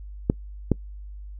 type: clicks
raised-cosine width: 3 ms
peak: -5 dBFS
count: 2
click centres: 0.299 / 0.717 s
effects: noise-tail reverb RT60 0.1 s tail -24 dB re dry + added 50 Hz sine -36 dBFS peak until 1.39 s